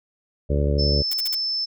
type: harmonic tone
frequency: 71.9 Hz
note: D2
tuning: 36 cents flat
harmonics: 1 / 2 / 3 / 4 / 5 / 6 / 7 / 8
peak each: -20 / -25 / -31 / -32 / -32 / -29 / -32 / -30 dBFS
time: 0.49-1.03 s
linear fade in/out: 20 ms
type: tone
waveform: sine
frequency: 5274 Hz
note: E8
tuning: in tune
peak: -22 dBFS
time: 0.78-1.66 s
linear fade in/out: 20 ms
type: noise bursts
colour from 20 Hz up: blue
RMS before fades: -29 dBFS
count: 4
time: 1.11-1.349 s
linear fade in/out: 5 ms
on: 26 ms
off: 45 ms
effects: none